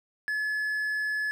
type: tone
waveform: triangle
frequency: 1712 Hz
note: A6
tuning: 48 cents flat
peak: -25 dBFS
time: 0.28-1.31 s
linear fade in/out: 0 ms
effects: none